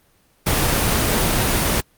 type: noise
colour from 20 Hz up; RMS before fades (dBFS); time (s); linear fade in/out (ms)
pink; -18; 0.46-1.81; 10
effects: pink hiss -58 dBFS RMS until 1.97 s + Opus 24 kbps